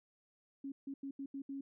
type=tone bursts at uneven times; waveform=sine; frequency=275 Hz; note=C#4; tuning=14 cents flat; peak=-40 dBFS; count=6; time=0.64-0.72 / 0.87-0.94 / 1.03-1.11 / 1.19-1.26 / 1.34-1.42 / 1.49-1.61 s; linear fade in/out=5 ms; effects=none